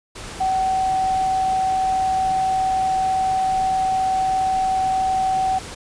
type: tone in noise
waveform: sine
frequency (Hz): 758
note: F#5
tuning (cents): +42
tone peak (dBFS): -17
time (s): 0.4-5.59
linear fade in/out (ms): 10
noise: pink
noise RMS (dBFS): -34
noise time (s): 0.15-5.75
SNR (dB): +14
effects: resampled to 22050 Hz